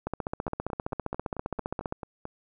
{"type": "two click trains", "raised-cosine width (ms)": 1, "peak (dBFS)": [-16, -22], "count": [29, 9], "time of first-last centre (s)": [[0.07, 1.924], [0.48, 2.254]], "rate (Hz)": [15.1, 4.51], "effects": []}